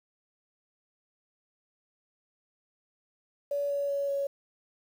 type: tone with pitch steps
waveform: sine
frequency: 570 / 566.1 / 562.2 / 558.3 Hz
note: C#5 / C#5 / C#5 / C#5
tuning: +48 / +36 / +24 / +12 cents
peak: -27 dBFS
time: 3.51-4.27 s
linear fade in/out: 5 ms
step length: 190 ms
effects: 9-bit